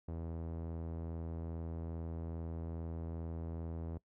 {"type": "tone with low-pass filter", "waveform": "sawtooth", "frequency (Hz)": 82.41, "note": "E2", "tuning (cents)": 0, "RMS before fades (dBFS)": -42, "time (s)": [0.08, 3.98], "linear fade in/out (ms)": 5, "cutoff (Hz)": 640, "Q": 0.83, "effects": ["noise-tail reverb RT60 0.1 s tail -21 dB re dry"]}